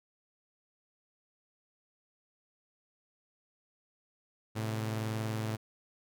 sawtooth tone pair together, 109.62 / 130.81 Hz, A2 / C3, -6 / 0 cents, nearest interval minor third, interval 306 cents, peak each -29 / -39 dBFS, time 4.55-5.57 s, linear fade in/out 20 ms, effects none

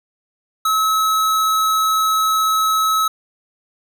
square tone, 1291 Hz, E6, 37 cents flat, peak -15 dBFS, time 0.65-3.08 s, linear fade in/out 5 ms, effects none

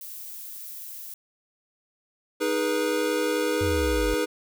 violet noise, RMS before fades -39 dBFS, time 0.01-1.14 s, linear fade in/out 2 ms
square chord, G# minor, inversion second, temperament equal with one note detuned, 311.1 / 415.3 / 486.5 Hz, D#4 / G#4 / B4, 0 / 0 / -26 cents, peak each -29 / -29 / -27 dBFS, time 2.4-4.26 s, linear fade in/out 20 ms
sine exponential sweep, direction down, 97.5 to 44.28 Hz, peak -26 dBFS, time 3.61-4.14 s, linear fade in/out 0 ms
effects none

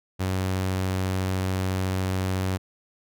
sawtooth tone, 93.9 Hz, F#2, 26 cents sharp, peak -20 dBFS, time 0.19-2.58 s, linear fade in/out 20 ms, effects none

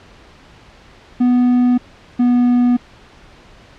triangle tone pair in turn, 246.9 / 244.6 Hz, B3 / B3, 0 / -16 cents, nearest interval unison, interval 16 cents, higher first, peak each -8 dBFS, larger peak neither, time 1.2-1.78 / 2.19-2.77 s, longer neither, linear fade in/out 10 ms, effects pink hiss -44 dBFS RMS until 3.78 s + low-pass 4000 Hz 12 dB/octave

